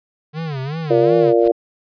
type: tone with vibrato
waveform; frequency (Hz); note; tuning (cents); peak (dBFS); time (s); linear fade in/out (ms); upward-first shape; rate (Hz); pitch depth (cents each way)
square; 146.83; D3; 0; -23; 0.33-1.34; 50; sine; 2.7; 200
type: harmonic tone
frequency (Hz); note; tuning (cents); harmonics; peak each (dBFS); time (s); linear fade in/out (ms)
116.2; A#2; -5; 3 / 4 / 5 / 6; -15 / -15 / -17 / -23; 0.9-1.52; 10
type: noise with exponential growth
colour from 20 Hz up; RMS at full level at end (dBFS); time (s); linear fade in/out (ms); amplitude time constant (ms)
pink; -31; 1.32-1.48; 5; 34
effects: resampled to 11025 Hz